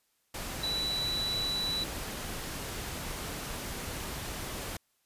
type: tone in noise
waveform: sine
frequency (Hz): 3951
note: B7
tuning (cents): 0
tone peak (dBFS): -30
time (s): 0.63-1.84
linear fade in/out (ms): 5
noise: pink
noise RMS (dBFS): -38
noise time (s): 0.34-4.77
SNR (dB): +5
effects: white hiss -74 dBFS RMS until 5.05 s + resampled to 32000 Hz